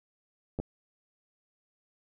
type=clicks; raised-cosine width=2 ms; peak=-20 dBFS; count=2; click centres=0.589 / 0.6 s; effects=none